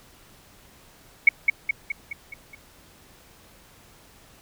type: tone with echo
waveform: sine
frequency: 2217 Hz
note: C#7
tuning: in tune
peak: -8 dBFS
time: 1.27-1.29 s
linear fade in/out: 5 ms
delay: 210 ms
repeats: 6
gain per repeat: -5 dB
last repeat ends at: 2.55 s
effects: pink hiss -53 dBFS RMS until 4.41 s